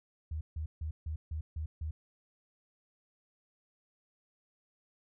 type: tone bursts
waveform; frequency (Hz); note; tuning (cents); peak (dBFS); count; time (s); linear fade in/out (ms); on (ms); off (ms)
sine; 77.78; D#2; 0; -34; 7; 0.31-1.91; 5; 100; 150
effects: none